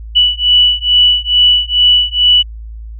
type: beating tone pair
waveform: sine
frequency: 2956 / 2958.3 Hz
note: F#7 / F#7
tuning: -2 / -1 cents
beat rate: 2.3 Hz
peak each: -10 dBFS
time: 0.15-2.43 s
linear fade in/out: 20 ms
effects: added 55 Hz sine -25 dBFS peak until 2.99 s